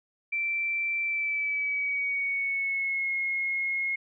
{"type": "tone with pitch glide", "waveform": "sine", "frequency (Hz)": [2342, 2160], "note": ["D7", "C#7"], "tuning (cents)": [-5, -45], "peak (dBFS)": -26, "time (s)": [0.32, 3.96], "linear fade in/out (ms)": 10, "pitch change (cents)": -140, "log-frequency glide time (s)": [1.02, 3.13], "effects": []}